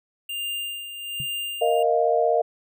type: tone with tremolo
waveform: square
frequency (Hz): 2800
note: F7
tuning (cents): +4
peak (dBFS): -27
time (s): 0.29-1.83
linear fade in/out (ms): 5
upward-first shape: sine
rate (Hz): 1.2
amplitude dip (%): 60
type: tone with exponential decay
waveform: sine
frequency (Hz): 140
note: C#3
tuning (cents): +18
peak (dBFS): -27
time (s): 1.2-1.3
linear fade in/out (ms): 0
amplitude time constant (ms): 21
type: chord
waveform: sine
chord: Bb suspended fourth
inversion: none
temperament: equal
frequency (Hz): 466.2 / 622.3 / 698.5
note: Bb4 / Eb5 / F5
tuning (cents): 0 / 0 / 0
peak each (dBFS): -22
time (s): 1.61-2.42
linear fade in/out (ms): 10
effects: none